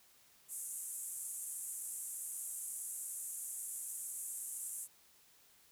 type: band-pass noise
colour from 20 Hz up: pink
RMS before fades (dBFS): -44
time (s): 0.48-4.88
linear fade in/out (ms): 50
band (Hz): 7600 to 12000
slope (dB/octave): 48
effects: white hiss -66 dBFS RMS until 5.71 s